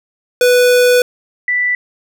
square / sine tone pair in turn, 493.9 / 1975.6 Hz, B4 / B6, 0 / 0 cents, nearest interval 2 octaves, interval 2400 cents, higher second, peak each -8 / -12 dBFS, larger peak first, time 0.41-1.02 / 1.48-1.75 s, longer first, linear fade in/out 2 ms, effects none

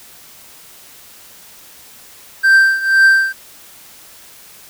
triangle tone with tremolo, 1568 Hz, G6, in tune, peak -3 dBFS, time 2.43-3.33 s, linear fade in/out 20 ms, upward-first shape triangle, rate 2 Hz, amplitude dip 85%, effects white hiss -41 dBFS RMS until 4.69 s

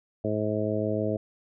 harmonic tone, 106.6 Hz, G#2, 46 cents sharp, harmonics 1 / 2 / 3 / 4 / 5 / 6, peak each -32 / -32 / -32 / -32 / -32 / -32 dBFS, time 0.24-1.17 s, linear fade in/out 5 ms, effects none

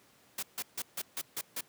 white noise bursts, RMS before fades -36 dBFS, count 7, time 0.38-1.609 s, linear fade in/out 5 ms, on 47 ms, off 150 ms, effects pink hiss -63 dBFS RMS until 1.68 s + high-pass 150 Hz 12 dB/octave

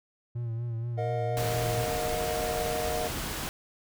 triangle tone with vibrato, 116.7 Hz, A#2, 2 cents sharp, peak -28 dBFS, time 0.35-1.85 s, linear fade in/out 10 ms, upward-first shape sine, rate 4.2 Hz, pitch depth 48 cents each way
triangle chord, D# minor, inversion second, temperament equal with one note detuned, 466.2 / 622.3 / 721 Hz, A#4 / D#5 / F#5, 0 / 0 / -45 cents, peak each -32 dBFS, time 0.97-3.09 s, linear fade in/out 20 ms
pink noise, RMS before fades -34 dBFS, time 1.37-3.49 s, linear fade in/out 0 ms
effects none

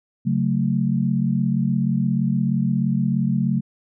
sine chord, F# minor, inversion second, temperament just, 138.75 / 185 / 222 Hz, C#3 / F#3 / A3, +2 / 0 / +16 cents, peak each -22 dBFS, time 0.25-3.61 s, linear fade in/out 20 ms, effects none

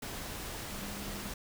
sine tone in noise, 200.7 Hz, G3, 41 cents sharp, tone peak -44 dBFS, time 0.71-1.29 s, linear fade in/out 5 ms, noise pink, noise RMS -41 dBFS, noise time 0.02-1.34 s, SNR -6 dB, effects none

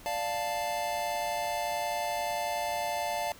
square chord, D minor, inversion none, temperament equal, 587.3 / 698.5 / 880 Hz, D5 / F5 / A5, 0 / 0 / 0 cents, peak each -37 / -34 / -35 dBFS, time 0.06-3.32 s, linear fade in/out 0 ms, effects pink hiss -52 dBFS RMS until 3.39 s

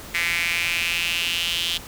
sawtooth tone with high-pass filter sweep, 171 Hz, F3, 36 cents flat, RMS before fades -24 dBFS, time 0.14-1.78 s, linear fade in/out 10 ms, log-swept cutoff 2100 to 3200 Hz, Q 5.1, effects pink hiss -39 dBFS RMS until 1.87 s

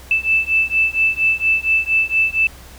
sine beating tone pair, 2637 / 2641.3 Hz, E7 / E7, 0 / +3 cents, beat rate 4.3 Hz, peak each -17 dBFS, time 0.11-2.47 s, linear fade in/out 2 ms, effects added 64 Hz sine -40 dBFS peak until 2.78 s + pink hiss -42 dBFS RMS until 2.78 s

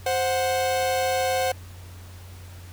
45% pulse tone pair together, 523.3 / 736.3 Hz, C5 / F#5, 0 / -9 cents, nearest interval tritone, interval 591 cents, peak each -24 / -25 dBFS, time 0.06-1.52 s, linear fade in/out 5 ms, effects added 90 Hz sine -40 dBFS peak until 2.72 s + pink hiss -49 dBFS RMS until 2.72 s

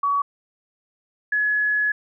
sine tone pair in turn, 1131 / 1694.6 Hz, C#6 / G#6, +34 / +34 cents, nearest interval perfect fifth, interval 700 cents, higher second, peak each -18 dBFS, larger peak neither, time 0.03-0.22 / 1.32-1.92 s, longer second, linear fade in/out 5 ms, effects none

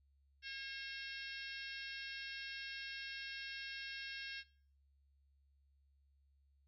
harmonic tone, 541 Hz, C#5, 42 cents flat, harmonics 3 / 4 / 5 / 6 / 7 / 8 / 9 / 10, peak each -49 / -53 / -51 / -54 / -55 / -55 / -59 / -55 dBFS, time 0.42-4.44 s, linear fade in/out 50 ms, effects noise-tail reverb RT60 0.5 s tail -21 dB re dry + added 69 Hz sine -70 dBFS peak until 6.67 s

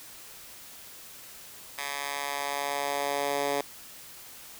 10% pulse tone with high-pass filter sweep, 141.9 Hz, C#3, 41 cents sharp, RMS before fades -31 dBFS, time 1.78-3.61 s, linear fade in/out 2 ms, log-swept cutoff 1400 to 420 Hz, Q 1.1, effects white hiss -47 dBFS RMS until 4.59 s

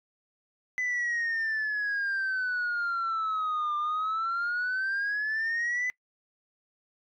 sine exponential two-way sweep, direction down then up, 2013 to 1192 to 2013 Hz, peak -25 dBFS, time 0.78-5.9 s, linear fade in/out 0 ms, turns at 3.77 s, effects noise-tail reverb RT60 0.1 s tail -24 dB re dry + tanh soft clip ceiling -25 dBFS

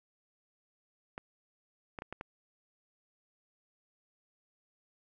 clicks, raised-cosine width 0.5 ms, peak -25 dBFS, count 5, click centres 1.179 / 1.988 / 2.021 / 2.126 / 2.211 s, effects none

